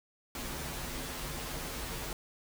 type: noise with comb filter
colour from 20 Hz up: pink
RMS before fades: -39 dBFS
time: 0.35-2.13 s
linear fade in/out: 2 ms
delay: 10 ms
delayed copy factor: -0.95
effects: none